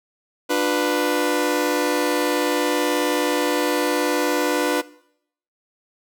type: chord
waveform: sawtooth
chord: B diminished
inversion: first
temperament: just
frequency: 296.3 / 355.6 / 493.9 Hz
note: D4 / F4 / B4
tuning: +15 / +31 / 0 cents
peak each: -19 / -21 / -18 dBFS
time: 0.49-4.82 s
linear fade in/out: 20 ms
effects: noise-tail reverb RT60 0.7 s tail -20 dB re dry